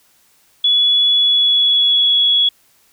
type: tone with pitch glide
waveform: sine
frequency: 3402 to 3363 Hz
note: G#7 to G#7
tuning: +41 to +21 cents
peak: -10 dBFS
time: 0.64-2.49 s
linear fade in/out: 5 ms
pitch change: -20 cents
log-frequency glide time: 1.1-2.2 s
effects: white hiss -55 dBFS RMS until 2.92 s